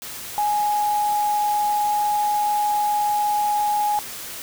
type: tone in noise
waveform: sine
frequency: 833 Hz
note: G#5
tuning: 5 cents sharp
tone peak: -18 dBFS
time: 0.38-3.99 s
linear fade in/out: 0 ms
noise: white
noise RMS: -34 dBFS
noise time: 0.02-4.42 s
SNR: +13 dB
effects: none